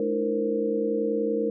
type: tone cluster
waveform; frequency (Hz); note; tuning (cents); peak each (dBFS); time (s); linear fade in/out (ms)
sine; 213.7 / 301.2 / 331.7 / 463.9 / 523; G#3 / D4 / E4 / A#4 / C5; +50 / +44 / +11 / -8 / -1; -31 / -31 / -34 / -25 / -33; 0-1.5; 2
effects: none